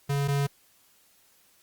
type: tone pair in turn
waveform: square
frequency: 141 / 141 Hz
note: C#3 / C#3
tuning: +30 / +30 cents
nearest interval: unison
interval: 0 cents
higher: neither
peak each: -25 / -24 dBFS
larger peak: second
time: 0.09-0.28 / 0.28-0.47 s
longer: neither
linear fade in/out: 10 ms
effects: white hiss -62 dBFS RMS until 1.62 s + Opus 48 kbps